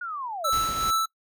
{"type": "linear sweep", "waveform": "sine", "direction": "down", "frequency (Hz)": [1467, 523.3], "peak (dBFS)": -30, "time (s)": [0.01, 0.5], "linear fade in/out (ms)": 5}
{"type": "tone with tremolo", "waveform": "square", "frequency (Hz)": 1318.5, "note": "E6", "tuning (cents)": 0, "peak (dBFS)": -21, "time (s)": [0.44, 1.06], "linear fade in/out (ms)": 10, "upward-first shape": "triangle", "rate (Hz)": 2.5, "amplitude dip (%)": 60}
{"type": "low-pass noise", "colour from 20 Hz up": "pink", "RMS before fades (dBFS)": -36, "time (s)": [0.52, 0.91], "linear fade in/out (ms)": 10, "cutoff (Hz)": 8300, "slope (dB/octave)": 24}
{"effects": ["noise-tail reverb RT60 0.1 s tail -22 dB re dry"]}